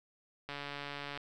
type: click train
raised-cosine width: 0.3 ms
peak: -25 dBFS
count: 99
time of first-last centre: 0.49-1.175 s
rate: 143 Hz
effects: none